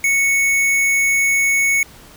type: tone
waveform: square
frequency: 2214 Hz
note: C#7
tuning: 3 cents flat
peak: -14 dBFS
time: 0.04-1.83 s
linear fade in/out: 2 ms
effects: pink hiss -43 dBFS RMS until 2.16 s